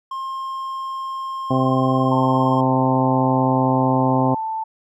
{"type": "tone", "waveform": "triangle", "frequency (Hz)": 1064, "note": "C6", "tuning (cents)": 29, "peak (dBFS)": -23, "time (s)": [0.11, 2.61], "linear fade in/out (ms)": 5}
{"type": "harmonic tone", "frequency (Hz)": 130.81, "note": "C3", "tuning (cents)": 0, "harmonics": [1, 2, 3, 4, 5, 6, 8], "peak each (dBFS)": [-21, -19, -28, -25, -26, -25, -27], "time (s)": [1.5, 4.35], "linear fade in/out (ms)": 10}
{"type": "tone with pitch glide", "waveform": "sine", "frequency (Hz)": [895, 884.2], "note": ["A5", "A5"], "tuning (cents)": [29, 8], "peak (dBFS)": -22, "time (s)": [2.11, 4.64], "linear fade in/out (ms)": 10, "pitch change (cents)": -21, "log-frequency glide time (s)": [2.91, 3.11]}
{"effects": []}